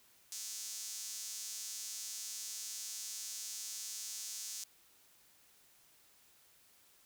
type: tone with high-pass filter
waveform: sawtooth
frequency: 220 Hz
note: A3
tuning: in tune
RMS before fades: -44 dBFS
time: 0.32-4.64 s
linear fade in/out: 0 ms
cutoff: 6200 Hz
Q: 2
effects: white hiss -66 dBFS RMS until 7.05 s